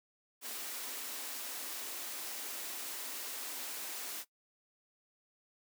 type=high-pass noise; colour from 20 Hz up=white; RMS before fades=-42 dBFS; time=0.41-4.25 s; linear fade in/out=50 ms; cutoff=230 Hz; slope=96 dB/octave; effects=noise-tail reverb RT60 0.1 s tail -19 dB re dry